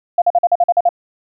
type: tone bursts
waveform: sine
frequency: 698.5 Hz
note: F5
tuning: in tune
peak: -8 dBFS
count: 9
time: 0.18-0.891 s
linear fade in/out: 5 ms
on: 39 ms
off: 45 ms
effects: none